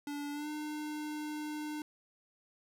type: tone with pitch glide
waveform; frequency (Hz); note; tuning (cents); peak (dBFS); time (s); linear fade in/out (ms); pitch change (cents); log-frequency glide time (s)
square; 289.2 to 302; D4 to D4; -27 to +48; -38; 0.07-1.82; 2; +75; 0.32-0.49
effects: none